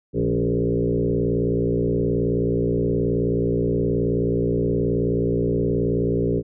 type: tone with frequency modulation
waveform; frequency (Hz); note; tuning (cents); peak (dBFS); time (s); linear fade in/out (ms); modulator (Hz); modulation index
sine; 278.4; C#4; +8; -18; 0.13-6.43; 50; 58.9; 3.3
effects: none